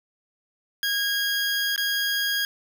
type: tone with dropouts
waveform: 20% pulse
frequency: 1635 Hz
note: G#6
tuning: 28 cents flat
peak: -18 dBFS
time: 0.83-2.45 s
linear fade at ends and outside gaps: 1 ms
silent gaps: 1.761-1.778 s
effects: none